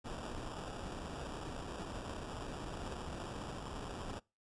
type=noise with sample-and-hold; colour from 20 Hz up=pink; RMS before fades=-44 dBFS; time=0.04-4.2 s; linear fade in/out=20 ms; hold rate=2100 Hz; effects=noise-tail reverb RT60 0.3 s tail -26 dB re dry + resampled to 22050 Hz